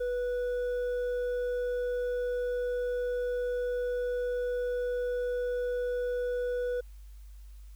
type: tone with hard clipping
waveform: sine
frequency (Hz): 491.7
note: B4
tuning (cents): -8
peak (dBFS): -30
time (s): 0-6.81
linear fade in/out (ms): 10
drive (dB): 4
effects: added 50 Hz sine -45 dBFS peak until 7.75 s + white hiss -66 dBFS RMS until 7.75 s